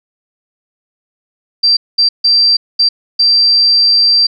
sine tone bursts at uneven times, 4701 Hz, D8, 1 cent sharp, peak -6 dBFS, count 5, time 1.63-1.77 / 1.98-2.09 / 2.24-2.57 / 2.79-2.89 / 3.19-4.27 s, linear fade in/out 10 ms, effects none

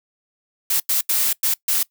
blue noise bursts at uneven times, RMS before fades -19 dBFS, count 5, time 0.7-0.8 / 0.89-1.01 / 1.09-1.33 / 1.43-1.54 / 1.68-1.83 s, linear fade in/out 5 ms, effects noise-tail reverb RT60 0.1 s tail -22 dB re dry

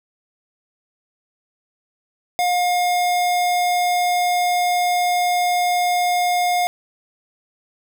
square tone, 713 Hz, F5, 36 cents sharp, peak -17 dBFS, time 2.39-6.67 s, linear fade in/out 0 ms, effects none

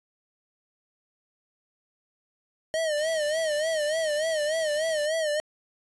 square tone with vibrato, 621 Hz, D#5, 3 cents flat, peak -25 dBFS, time 2.74-5.4 s, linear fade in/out 0 ms, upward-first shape sine, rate 3.4 Hz, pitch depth 94 cents each way
white band-stop noise, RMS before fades -45 dBFS, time 2.97-5.06 s, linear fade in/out 5 ms, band 1100 to 1600 Hz, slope 96 dB/octave
effects resampled to 24000 Hz

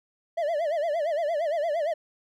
triangle tone with vibrato, 629 Hz, D#5, 19 cents sharp, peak -22 dBFS, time 0.37-1.94 s, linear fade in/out 10 ms, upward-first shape sine, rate 8.7 Hz, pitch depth 160 cents each way, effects none

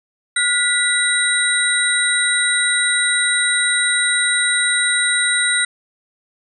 sine tone cluster, 1439 / 1972 / 3846 / 8670 Hz, F#6 / B6 / B7 / C#9, -49 / -3 / -47 / -39 cents, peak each -20 dBFS, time 0.36-5.65 s, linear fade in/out 5 ms, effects none

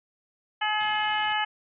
harmonic tone, 425.4 Hz, G#4, 42 cents sharp, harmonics 2 / 3 / 4 / 5 / 6 / 7, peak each -27 / -34 / -30 / -34 / -37 / -31 dBFS, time 0.61-1.45 s, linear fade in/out 10 ms
white band-stop noise, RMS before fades -39 dBFS, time 0.8-1.33 s, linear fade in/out 5 ms, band 360 to 2300 Hz, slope 48 dB/octave
effects resampled to 8000 Hz

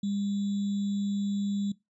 sine tone with sample-and-hold, 201.2 Hz, G3, 45 cents sharp, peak -27 dBFS, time 0.03-1.72 s, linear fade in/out 5 ms, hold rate 3675 Hz, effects noise-tail reverb RT60 0.2 s tail -20 dB re dry + resampled to 22050 Hz

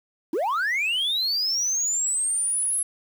sine linear sweep, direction up, 277.2 to 10990 Hz, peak -19 dBFS, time 0.33-2.83 s, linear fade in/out 5 ms, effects tanh soft clip ceiling -21 dBFS + 8-bit

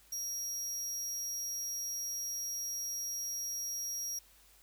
40% pulse tone, 5660 Hz, F8, 22 cents sharp, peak -35 dBFS, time 0.12-4.19 s, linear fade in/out 5 ms, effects added 50 Hz sine -67 dBFS peak until 4.62 s + white hiss -63 dBFS RMS until 4.62 s

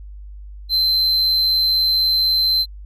triangle tone, 4092 Hz, C8, 39 cents flat, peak -13 dBFS, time 0.69-2.66 s, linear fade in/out 50 ms, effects added 50 Hz sine -33 dBFS peak until 2.85 s

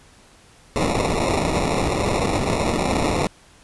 blue noise with sample-and-hold, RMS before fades -21 dBFS, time 0.76-3.27 s, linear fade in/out 0 ms, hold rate 1575 Hz, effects pink hiss -51 dBFS RMS until 3.63 s + resampled to 24000 Hz

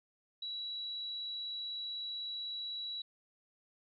sine tone, 3912 Hz, B7, 17 cents flat, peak -38 dBFS, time 0.42-3.02 s, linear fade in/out 5 ms, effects none

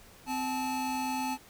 square tone pair together, 259 / 866 Hz, C4 / A5, -17 / -28 cents, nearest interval octave + major sixth, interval 2089 cents, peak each -35 / -33 dBFS, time 0.26-1.38 s, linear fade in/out 50 ms, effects pink hiss -55 dBFS RMS until 1.49 s

